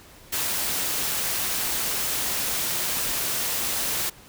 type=noise with amplitude modulation; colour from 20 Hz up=white; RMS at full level=-25 dBFS; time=0.32-4.1 s; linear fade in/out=10 ms; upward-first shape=sine; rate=248 Hz; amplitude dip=30%; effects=pink hiss -49 dBFS RMS until 4.28 s